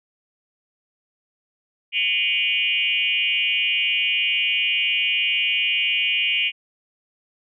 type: tone with frequency modulation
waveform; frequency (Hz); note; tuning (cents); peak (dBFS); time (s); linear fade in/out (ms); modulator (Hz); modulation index
sine; 2637; E7; 0; -18; 1.92-6.52; 50; 193; 2.1
effects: none